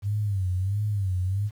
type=tone with vibrato; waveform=sine; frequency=98 Hz; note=G2; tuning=in tune; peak=-23 dBFS; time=0.02-1.51 s; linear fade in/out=50 ms; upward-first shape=sine; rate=1.5 Hz; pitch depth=130 cents each way; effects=9-bit